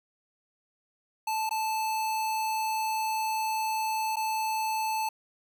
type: tone with dropouts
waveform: square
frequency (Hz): 875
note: A5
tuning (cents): -10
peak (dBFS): -28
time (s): 1.27-5.09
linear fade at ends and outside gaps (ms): 5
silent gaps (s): 1.493-1.509 / 4.159-4.167
effects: none